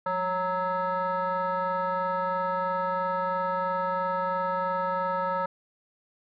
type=tone with frequency modulation; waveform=sine; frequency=926 Hz; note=A#5; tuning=12 cents flat; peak=-24 dBFS; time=0.06-5.46 s; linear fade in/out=5 ms; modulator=375 Hz; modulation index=1.3; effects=tanh soft clip ceiling -21 dBFS